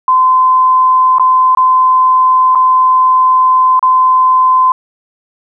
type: tone with dropouts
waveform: sine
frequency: 1028 Hz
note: C6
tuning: 31 cents flat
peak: -5 dBFS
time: 0.08-4.72 s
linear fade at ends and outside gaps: 2 ms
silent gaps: 1.184-1.196 / 1.55-1.572 / 2.55-2.555 / 3.794-3.827 s
effects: none